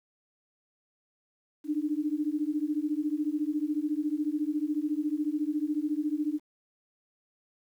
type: beating tone pair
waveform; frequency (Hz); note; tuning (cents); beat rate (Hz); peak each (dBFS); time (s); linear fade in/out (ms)
sine; 293.7 / 307.7; D4 / D#4; 0 / -19; 14; -30; 1.64-6.4; 50
effects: 10-bit

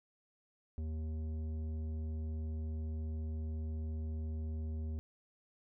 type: tone with tanh clipping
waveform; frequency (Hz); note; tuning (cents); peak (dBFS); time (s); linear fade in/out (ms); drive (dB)
sine; 78.6; D#2; +18; -38; 0.78-4.99; 0; 11
effects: none

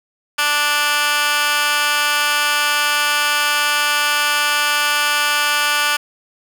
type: tone with high-pass filter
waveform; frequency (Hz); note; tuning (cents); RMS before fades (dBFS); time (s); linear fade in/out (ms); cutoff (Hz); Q
15% pulse; 293.7; D4; 0; -17; 0.38-5.97; 10; 1700; 2.2
effects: none

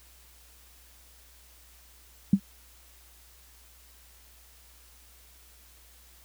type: tone with exponential decay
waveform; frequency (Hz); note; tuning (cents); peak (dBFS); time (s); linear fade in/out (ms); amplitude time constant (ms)
sine; 196; G3; 0; -12; 2.33-2.4; 5; 15
effects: added 60 Hz sine -57 dBFS peak until 6.24 s + white hiss -57 dBFS RMS until 6.24 s

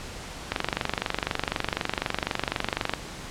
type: click train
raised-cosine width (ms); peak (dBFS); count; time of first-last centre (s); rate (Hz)
0.3; -8; 59; 0.52-2.937; 24
effects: pink hiss -39 dBFS RMS until 3.3 s + low-pass 8000 Hz 12 dB/octave

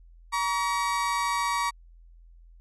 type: tone pair together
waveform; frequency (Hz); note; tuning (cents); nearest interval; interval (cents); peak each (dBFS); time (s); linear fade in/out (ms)
35% pulse; 948.4 / 1135; A#5 / C#6; +30 / +41; minor third; 311; -26; 0.32-1.71; 20
effects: added 42 Hz sine -49 dBFS peak until 2.6 s + resampled to 24000 Hz

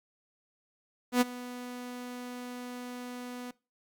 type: tone with ADSR envelope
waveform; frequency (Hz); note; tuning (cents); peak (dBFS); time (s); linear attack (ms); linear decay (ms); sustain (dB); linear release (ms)
sawtooth; 246.9; B3; 0; -16; 1.12-3.51; 91; 23; -19; 4
effects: noise-tail reverb RT60 0.3 s tail -22 dB re dry + Opus 48 kbps

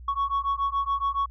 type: beating tone pair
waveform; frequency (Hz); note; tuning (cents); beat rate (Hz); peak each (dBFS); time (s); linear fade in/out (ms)
sine; 1108.7 / 1115.8; C#6 / C#6; 0 / +11; 7.1; -25; 0.08-1.26; 5
effects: tanh soft clip ceiling -20 dBFS + added 61 Hz sine -40 dBFS peak until 1.3 s

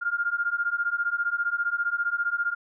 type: beating tone pair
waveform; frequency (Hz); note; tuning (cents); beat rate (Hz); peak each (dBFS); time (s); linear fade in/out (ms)
sine; 1400 / 1415; F6 / F6; +4 / +22; 15; -27; 0.01-2.55; 20
effects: none

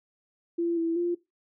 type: tone with pitch steps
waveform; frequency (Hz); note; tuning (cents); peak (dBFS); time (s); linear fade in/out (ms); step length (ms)
sine; 340 / 331.2 / 347.5; F4 / E4 / F4; -46 / +8 / -9; -24; 0.58-1.15; 10; 190
effects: noise-tail reverb RT60 0.2 s tail -19 dB re dry

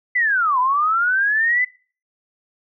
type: linear two-way sweep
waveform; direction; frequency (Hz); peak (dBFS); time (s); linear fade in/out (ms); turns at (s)
sine; down then up; 2029 to 981 to 2029; -15; 0.15-1.65; 10; 0.59
effects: noise-tail reverb RT60 0.4 s tail -22 dB re dry

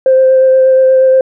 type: tone with vibrato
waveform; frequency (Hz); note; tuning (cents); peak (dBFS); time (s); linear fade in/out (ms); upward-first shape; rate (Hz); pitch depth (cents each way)
sine; 523.3; C5; 0; -3; 0.06-1.21; 2; sine; 8.4; 11
effects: tanh soft clip ceiling 0 dBFS

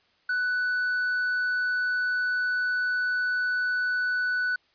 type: tone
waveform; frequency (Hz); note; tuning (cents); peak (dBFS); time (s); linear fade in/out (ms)
triangle; 1488; F#6; +9; -22; 0.29-4.56; 5
effects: white hiss -65 dBFS RMS until 4.74 s + resampled to 11025 Hz

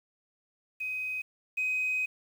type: tone pair in turn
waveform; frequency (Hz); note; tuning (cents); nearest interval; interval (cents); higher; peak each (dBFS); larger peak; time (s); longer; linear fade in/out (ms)
sine; 2517 / 2517; D#7 / D#7; +19 / +19; unison; 0; neither; -31 / -26; second; 0.8-1.22 / 1.57-2.06; second; 10
effects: tanh soft clip ceiling -22 dBFS + 9-bit

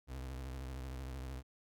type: tone with vibrato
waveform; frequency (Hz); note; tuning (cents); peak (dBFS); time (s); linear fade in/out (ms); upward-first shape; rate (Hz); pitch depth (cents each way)
35% pulse; 65.2; C2; -5; -40; 0.07-1.43; 50; sine; 13; 89
effects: none

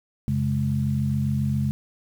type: tone cluster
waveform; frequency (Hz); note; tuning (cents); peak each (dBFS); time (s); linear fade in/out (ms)
sine; 89.1 / 136.5 / 209.4; F2 / C#3 / G#3; +35 / -26 / +15; -29 / -23 / -26; 0.28-1.71; 0
effects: 8-bit

